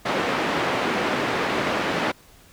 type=band-pass noise; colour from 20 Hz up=pink; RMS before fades=-24 dBFS; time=0.05-2.12 s; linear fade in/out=10 ms; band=250 to 2500 Hz; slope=12 dB/octave; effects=pink hiss -52 dBFS RMS until 2.52 s